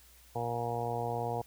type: harmonic tone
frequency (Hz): 118.5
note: A#2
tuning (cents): +29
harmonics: 1 / 2 / 3 / 4 / 5 / 6 / 7 / 8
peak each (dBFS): -38 / -45 / -45 / -37 / -45 / -37 / -39 / -43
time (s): 0.35-1.42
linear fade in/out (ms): 10
effects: added 60 Hz sine -60 dBFS peak until 1.46 s + white hiss -60 dBFS RMS until 1.46 s